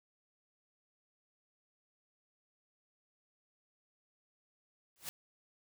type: noise with exponential growth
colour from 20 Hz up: white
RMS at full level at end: -38 dBFS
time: 4.96-5.09 s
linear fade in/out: 0 ms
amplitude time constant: 28 ms
effects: none